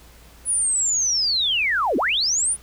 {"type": "linear two-way sweep", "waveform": "sine", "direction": "down then up", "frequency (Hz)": [10000, 220.1, 10000], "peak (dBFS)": -18, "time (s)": [0.45, 2.57], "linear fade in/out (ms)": 50, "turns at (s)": 1.97, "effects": ["added 58 Hz sine -48 dBFS peak until 2.62 s", "pink hiss -50 dBFS RMS until 2.62 s"]}